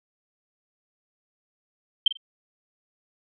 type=tone with echo; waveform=sine; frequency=3136 Hz; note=G7; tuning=in tune; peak=-13 dBFS; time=2.06-2.08 s; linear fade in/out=5 ms; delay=46 ms; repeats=2; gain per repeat=-13 dB; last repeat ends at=2.172 s; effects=none